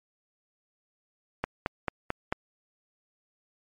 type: click train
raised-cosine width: 0.5 ms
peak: -12 dBFS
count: 5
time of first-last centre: 1.44-2.325 s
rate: 4.52 Hz
effects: MP3 48 kbps